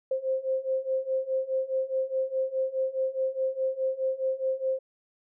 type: beating tone pair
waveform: sine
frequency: 523.3 / 528.1 Hz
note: C5 / C5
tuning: 0 / +16 cents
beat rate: 4.8 Hz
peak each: -30 / -28 dBFS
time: 0.11-4.79 s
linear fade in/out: 5 ms
effects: none